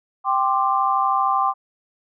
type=chord; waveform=sine; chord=G suspended fourth; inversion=none; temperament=equal with one note detuned; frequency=784 / 1046.5 / 1179.4 Hz; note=G5 / C6 / D6; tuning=0 / 0 / +7 cents; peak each=-21 dBFS; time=0.24-1.54 s; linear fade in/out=50 ms; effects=none

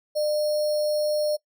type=tone with sample-and-hold; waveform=sine; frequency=602 Hz; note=D5; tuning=43 cents sharp; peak=-21 dBFS; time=0.15-1.37 s; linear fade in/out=20 ms; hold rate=4900 Hz; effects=noise-tail reverb RT60 0.1 s tail -21 dB re dry

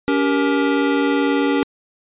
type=chord; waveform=square; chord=G diminished; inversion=second; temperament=just; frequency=282.2 / 392 / 470.4 Hz; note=Db4 / G4 / Bb4; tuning=+31 / 0 / +16 cents; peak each=-18 / -23 / -23 dBFS; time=0.08-1.63 s; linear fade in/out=0 ms; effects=resampled to 8000 Hz

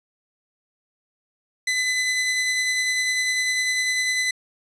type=tone with tremolo; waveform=sawtooth; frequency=2012 Hz; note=B6; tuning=32 cents sharp; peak=-16 dBFS; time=1.67-4.31 s; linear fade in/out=5 ms; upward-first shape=sine; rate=10 Hz; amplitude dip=25%; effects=resampled to 22050 Hz + 9-bit

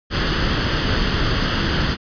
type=noise with comb filter; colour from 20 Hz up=pink; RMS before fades=-19 dBFS; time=0.1-1.97 s; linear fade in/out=50 ms; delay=0.64 ms; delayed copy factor=+0.5; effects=resampled to 11025 Hz

